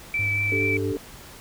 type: tone with vibrato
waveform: sine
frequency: 2321 Hz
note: D7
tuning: 21 cents flat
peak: -22 dBFS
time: 0.14-0.77 s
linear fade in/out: 2 ms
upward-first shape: sine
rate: 4.4 Hz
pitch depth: 11 cents each way
type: tone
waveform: triangle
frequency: 100.6 Hz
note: G2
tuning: 45 cents sharp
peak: -26 dBFS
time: 0.19-0.92 s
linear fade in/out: 0 ms
type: chord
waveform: sine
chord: D suspended fourth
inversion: none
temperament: just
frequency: 293.7 / 391.6 / 440.5 Hz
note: D4 / G4 / A4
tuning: 0 / -2 / +2 cents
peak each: -29 dBFS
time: 0.52-0.97 s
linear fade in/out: 2 ms
effects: pink hiss -44 dBFS RMS until 1.4 s